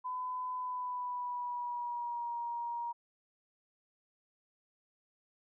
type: tone with pitch glide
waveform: sine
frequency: 1007 to 945 Hz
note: B5 to A#5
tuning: +33 to +23 cents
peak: -35 dBFS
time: 0.04-2.93 s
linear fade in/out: 20 ms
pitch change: -110 cents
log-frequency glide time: 0.55-2.35 s
effects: none